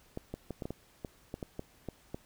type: clicks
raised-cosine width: 2 ms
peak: -24 dBFS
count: 12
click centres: 0.174 / 0.34 / 0.507 / 0.622 / 0.655 / 0.706 / 1.048 / 1.341 / 1.428 / 1.594 / 1.887 / 2.145 s
effects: pink hiss -63 dBFS RMS until 2.25 s